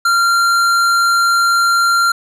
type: tone with hard clipping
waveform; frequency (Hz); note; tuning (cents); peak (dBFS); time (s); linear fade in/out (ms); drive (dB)
sine; 1382; F6; -19; -12; 0.05-2.12; 5; 13
effects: none